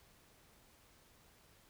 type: silence
effects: pink hiss -66 dBFS RMS until 1.69 s

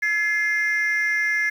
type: tone pair together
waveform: sine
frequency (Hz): 1707 / 2094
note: G#6 / C7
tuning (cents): +47 / +1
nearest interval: major third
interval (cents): 354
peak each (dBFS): -20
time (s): 0.02-1.5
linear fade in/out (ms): 10
effects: tanh soft clip ceiling -16 dBFS + 8-bit

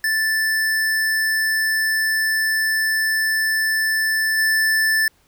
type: tone with level steps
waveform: square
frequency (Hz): 1760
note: A6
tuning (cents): 0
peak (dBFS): -18 / -16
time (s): 0.04-5.08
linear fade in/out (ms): 2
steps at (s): 4.37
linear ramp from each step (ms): 20
effects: pink hiss -59 dBFS RMS until 5.27 s

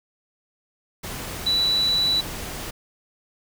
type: tone in noise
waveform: sine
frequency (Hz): 3951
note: B7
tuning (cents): 0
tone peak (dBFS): -18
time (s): 1.46-2.21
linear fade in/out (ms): 10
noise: pink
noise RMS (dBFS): -33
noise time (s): 1.03-2.71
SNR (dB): +12
effects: none

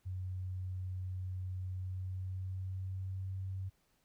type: tone with pitch glide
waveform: sine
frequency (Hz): 92.5 to 94.99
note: F#2 to F#2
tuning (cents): 0 to +46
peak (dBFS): -37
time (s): 0.05-3.7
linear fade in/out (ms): 20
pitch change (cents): +46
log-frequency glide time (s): 1.7-3.34
effects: pink hiss -75 dBFS RMS until 4.04 s

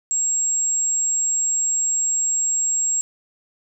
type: tone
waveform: sine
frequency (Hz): 7580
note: A#8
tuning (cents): +28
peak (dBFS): -18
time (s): 0.11-3.01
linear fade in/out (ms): 0
effects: none

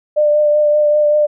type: tone with vibrato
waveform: sine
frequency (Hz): 597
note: D5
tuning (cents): +28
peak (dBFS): -9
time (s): 0.16-1.27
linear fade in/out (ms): 20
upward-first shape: triangle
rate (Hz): 5.2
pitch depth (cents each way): 20
effects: none

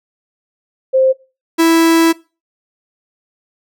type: tone pair in turn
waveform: sine / 45% pulse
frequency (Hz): 525 / 329.2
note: C5 / E4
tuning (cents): +6 / -2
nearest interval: minor sixth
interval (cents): 808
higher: first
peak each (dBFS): -8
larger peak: neither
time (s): 0.93-1.13 / 1.58-2.13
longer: second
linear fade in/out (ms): 20
effects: noise-tail reverb RT60 0.3 s tail -21 dB re dry

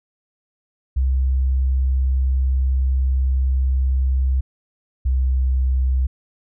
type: tone pair in turn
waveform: sine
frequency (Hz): 65.41 / 64.66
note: C2 / C2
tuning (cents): 0 / -20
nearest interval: unison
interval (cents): 20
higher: first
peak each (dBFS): -15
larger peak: neither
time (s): 0.96-4.41 / 5.05-6.07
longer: first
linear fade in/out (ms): 10
effects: none

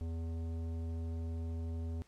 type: tone with tanh clipping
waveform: sine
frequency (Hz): 82.41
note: E2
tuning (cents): 0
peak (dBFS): -38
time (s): 0.01-2.02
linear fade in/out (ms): 0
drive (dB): 14
effects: pink hiss -68 dBFS RMS until 2.07 s + low-pass 10000 Hz 12 dB/octave

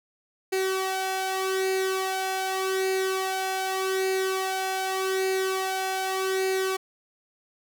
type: tone with flanger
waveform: sawtooth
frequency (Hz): 380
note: F#4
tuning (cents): +46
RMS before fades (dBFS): -27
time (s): 0.52-6.77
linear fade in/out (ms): 10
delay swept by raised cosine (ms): 0.44 to 1.44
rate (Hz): 0.84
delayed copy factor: +0.6
effects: none

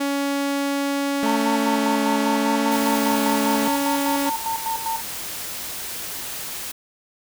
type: tone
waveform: sawtooth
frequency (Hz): 280.5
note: C#4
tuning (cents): +21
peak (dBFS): -17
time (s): 0-4.3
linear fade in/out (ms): 10
type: tone with vibrato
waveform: sawtooth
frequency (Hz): 219.7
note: A3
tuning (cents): -2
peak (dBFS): -19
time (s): 1.23-3.68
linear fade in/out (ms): 0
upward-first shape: triangle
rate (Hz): 0.83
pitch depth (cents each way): 25
type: tone with tremolo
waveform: sine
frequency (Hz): 903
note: A5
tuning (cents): +45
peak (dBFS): -22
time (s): 1.26-5.01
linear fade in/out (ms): 2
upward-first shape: square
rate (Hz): 5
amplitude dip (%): 70
type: noise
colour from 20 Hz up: white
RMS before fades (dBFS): -31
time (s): 2.71-6.72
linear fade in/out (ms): 10
effects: none

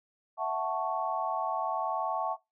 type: chord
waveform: sine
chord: F# minor seventh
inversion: third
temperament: equal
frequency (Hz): 659.3 / 740 / 880 / 1108.7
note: E5 / F#5 / A5 / C#6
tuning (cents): 0 / 0 / 0 / 0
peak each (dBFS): -34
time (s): 0.37-2.37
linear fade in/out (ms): 50
effects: noise-tail reverb RT60 0.2 s tail -21 dB re dry

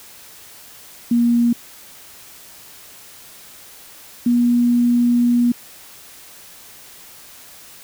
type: tone pair in turn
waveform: sine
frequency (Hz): 237 / 240.7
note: A#3 / B3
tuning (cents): +29 / -44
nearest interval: unison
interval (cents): 27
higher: second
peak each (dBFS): -12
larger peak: neither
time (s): 1.11-1.53 / 4.26-5.52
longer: second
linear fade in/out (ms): 5
effects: white hiss -42 dBFS RMS until 7.83 s

